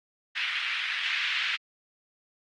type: band-pass noise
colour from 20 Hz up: pink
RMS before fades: -29 dBFS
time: 0.35-1.57 s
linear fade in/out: 20 ms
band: 1800 to 3300 Hz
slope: 24 dB/octave
effects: Opus 32 kbps